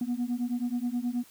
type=beating tone pair; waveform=sine; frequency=238.4 / 247.8 Hz; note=A#3 / B3; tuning=+39 / +6 cents; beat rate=9.4 Hz; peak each=-29 dBFS; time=0.01-1.24 s; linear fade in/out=5 ms; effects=tanh soft clip ceiling -24 dBFS + white hiss -56 dBFS RMS until 1.3 s